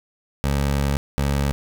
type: tone pair in turn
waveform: 20% pulse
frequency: 70.2 / 70.2 Hz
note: C#2 / C#2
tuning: +22 / +22 cents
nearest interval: unison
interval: 0 cents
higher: neither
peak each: -14 dBFS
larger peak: neither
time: 0.44-0.97 / 1.18-1.52 s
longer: first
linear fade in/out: 0 ms
effects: none